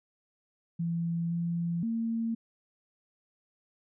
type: tone with pitch steps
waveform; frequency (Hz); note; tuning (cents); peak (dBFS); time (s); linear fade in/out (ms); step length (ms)
sine; 168.4 / 170.1 / 228; E3 / F3 / A#3; +37 / -45 / -38; -28; 0.79-2.35; 10; 520
effects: none